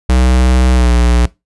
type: tone with pitch glide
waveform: square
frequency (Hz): 63 to 60.02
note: B1 to B1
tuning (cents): +35 to -49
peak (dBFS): -8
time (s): 0.09-1.26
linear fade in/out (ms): 5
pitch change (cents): -84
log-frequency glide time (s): 0.74-0.91
effects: noise-tail reverb RT60 0.2 s tail -20 dB re dry + resampled to 24000 Hz